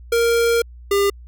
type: tone pair in turn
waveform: square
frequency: 466.2 / 400.7 Hz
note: A#4 / G4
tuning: 0 / +38 cents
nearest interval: minor third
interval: 262 cents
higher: first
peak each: -15 dBFS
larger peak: neither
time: 0.12-0.62 / 0.91-1.1 s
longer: first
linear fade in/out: 5 ms
effects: added 60 Hz sine -37 dBFS peak until 1.27 s